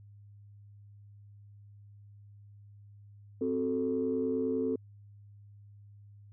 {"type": "chord", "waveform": "sine", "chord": "F# diminished", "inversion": "second", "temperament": "equal", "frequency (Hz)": [261.6, 370, 440], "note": ["C4", "F#4", "A4"], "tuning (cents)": [0, 0, 0], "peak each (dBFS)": [-31, -36, -31], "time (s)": [3.41, 4.76], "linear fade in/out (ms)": 5, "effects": ["tanh soft clip ceiling -20 dBFS", "added 102 Hz sine -51 dBFS peak until 6.32 s"]}